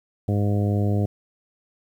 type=harmonic tone; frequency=102.4 Hz; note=G#2; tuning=24 cents flat; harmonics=1 / 2 / 3 / 4 / 5 / 6 / 7; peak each=-20 / -26 / -30 / -32 / -34 / -36 / -37 dBFS; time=0.28-1.06 s; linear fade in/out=5 ms; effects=9-bit